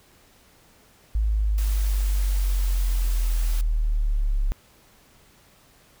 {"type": "linear sweep", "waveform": "sine", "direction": "down", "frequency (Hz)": [54, 34.24], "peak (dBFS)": -19, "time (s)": [1.15, 4.52], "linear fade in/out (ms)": 0}
{"type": "noise", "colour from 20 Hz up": "white", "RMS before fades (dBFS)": -39, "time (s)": [1.58, 3.61], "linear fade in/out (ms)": 0}
{"effects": ["pink hiss -56 dBFS RMS until 6 s"]}